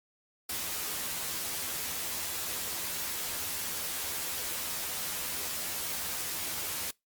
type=noise with comb filter; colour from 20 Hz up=white; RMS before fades=-35 dBFS; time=0.49-6.91 s; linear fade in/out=5 ms; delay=12 ms; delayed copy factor=+0.75; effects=noise-tail reverb RT60 0.2 s tail -25 dB re dry + Opus 48 kbps